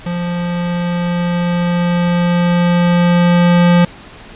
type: tone with level ramp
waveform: square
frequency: 174.61 Hz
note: F3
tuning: in tune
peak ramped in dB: -18 to -7 dBFS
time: 0.06-3.85 s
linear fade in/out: 5 ms
effects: pink hiss -36 dBFS RMS until 4.35 s + resampled to 8000 Hz